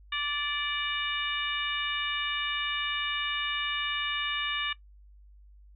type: harmonic tone with a mistuned harmonic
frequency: 583 Hz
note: D5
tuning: 13 cents flat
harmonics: 2 / 3 / 4 / 5 / 6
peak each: -36 / -35 / -36 / -35 / -36 dBFS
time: 0.12-4.73 s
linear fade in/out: 5 ms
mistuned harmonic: 6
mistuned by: +64 cents
effects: noise-tail reverb RT60 0.1 s tail -17 dB re dry + added 50 Hz sine -51 dBFS peak until 5.75 s